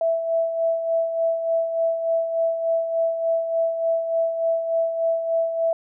sine tone with tremolo, 660 Hz, E5, 2 cents sharp, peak -17 dBFS, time 0.01-5.73 s, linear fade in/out 2 ms, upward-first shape sine, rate 3.4 Hz, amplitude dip 55%, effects none

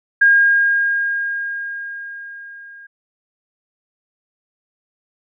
sine tone with level ramp, 1620 Hz, G#6, 43 cents flat, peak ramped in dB -7 to -37 dBFS, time 0.21-2.87 s, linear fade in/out 10 ms, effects none

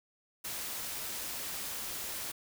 white noise, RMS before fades -39 dBFS, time 0.44-2.32 s, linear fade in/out 10 ms, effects none

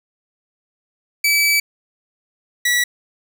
sawtooth tone pair in turn, 2300 / 1944.7 Hz, D7 / B6, -37 / -27 cents, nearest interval minor third, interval 290 cents, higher first, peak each -10 / -11 dBFS, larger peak first, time 1.24-1.6 / 2.65-2.84 s, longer first, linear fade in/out 5 ms, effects none

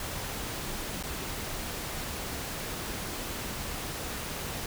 pink noise with dropouts, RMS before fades -36 dBFS, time 0-4.66 s, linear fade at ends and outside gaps 2 ms, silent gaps 1.028-1.035 s, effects none

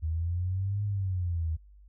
sine exponential two-way sweep, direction up then down, 77.9 to 103.83 to 77.9 Hz, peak -27 dBFS, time 0.02-1.57 s, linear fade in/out 20 ms, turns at 0.84 s, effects added 50 Hz sine -51 dBFS peak until 1.88 s

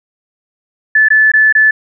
sine tone with dropouts, 1740 Hz, A6, 20 cents flat, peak -5 dBFS, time 0.95-1.71 s, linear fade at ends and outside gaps 5 ms, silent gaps 1.086-1.103 / 1.318-1.336 / 1.526-1.55 s, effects none

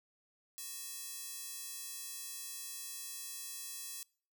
square tone with high-pass filter, 370 Hz, F#4, in tune, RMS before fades -45 dBFS, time 0.58-4.03 s, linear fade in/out 0 ms, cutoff 7000 Hz, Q 0.67, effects noise-tail reverb RT60 0.5 s tail -26 dB re dry

